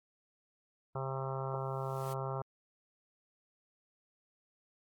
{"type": "harmonic tone", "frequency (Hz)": 133.8, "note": "C3", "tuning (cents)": 39, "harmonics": [1, 3, 4, 5, 6, 7, 8, 9, 10], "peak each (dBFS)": [-38, -43, -44, -45, -46, -46, -47, -48, -48], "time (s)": [0.95, 2.42], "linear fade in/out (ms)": 5}
{"type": "noise with exponential growth", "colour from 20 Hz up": "white", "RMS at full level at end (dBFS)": -50, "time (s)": [1.48, 2.13], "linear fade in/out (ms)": 0, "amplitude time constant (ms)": 140}
{"effects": ["AAC 64 kbps"]}